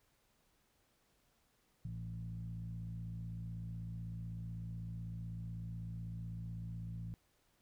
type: tone with low-pass filter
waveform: 15% pulse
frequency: 56 Hz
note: A1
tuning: 31 cents sharp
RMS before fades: -44 dBFS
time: 1.85-7.14 s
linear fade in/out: 0 ms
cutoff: 140 Hz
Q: 9.9
effects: pink hiss -75 dBFS RMS until 7.61 s